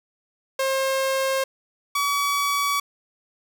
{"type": "tone pair in turn", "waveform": "sawtooth", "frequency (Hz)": [534, 1138.4], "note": ["C5", "C#6"], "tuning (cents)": [35, 46], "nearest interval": "octave + minor second", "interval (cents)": 1311, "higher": "second", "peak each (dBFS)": -17, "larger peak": "neither", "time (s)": [[0.59, 1.44], [1.95, 2.8]], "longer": "neither", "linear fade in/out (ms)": 5, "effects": []}